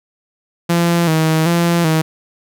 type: tone with vibrato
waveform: sawtooth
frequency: 164.81 Hz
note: E3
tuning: in tune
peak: -8 dBFS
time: 0.69-2.02 s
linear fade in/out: 10 ms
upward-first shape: square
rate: 1.3 Hz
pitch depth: 62 cents each way
effects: none